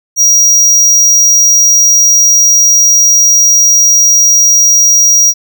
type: tone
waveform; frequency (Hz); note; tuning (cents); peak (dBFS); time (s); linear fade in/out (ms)
square; 5740; F8; +47; -4; 0.16-5.34; 50
effects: none